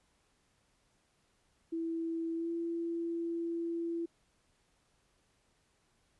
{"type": "tone with pitch glide", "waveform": "sine", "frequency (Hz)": [329.6, 336.3], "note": ["E4", "E4"], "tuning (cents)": [0, 35], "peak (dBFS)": -33, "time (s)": [1.72, 4.06], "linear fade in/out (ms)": 10, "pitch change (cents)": 35, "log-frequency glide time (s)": [2.35, 2.5], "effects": ["pink hiss -73 dBFS RMS until 6.19 s", "resampled to 24000 Hz"]}